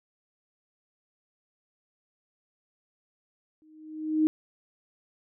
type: tone with exponential growth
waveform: sine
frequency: 311.1 Hz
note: D#4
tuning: in tune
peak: -17 dBFS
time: 3.62-4.27 s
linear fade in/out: 0 ms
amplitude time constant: 140 ms
effects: none